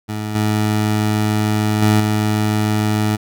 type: tone with level steps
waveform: 20% pulse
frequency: 106.6 Hz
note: G#2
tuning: 46 cents sharp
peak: -17 / -10 / -6 / -10 dBFS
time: 0.08-3.17 s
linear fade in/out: 20 ms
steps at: 0.35 / 1.82 / 2 s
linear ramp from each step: 5 ms
effects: none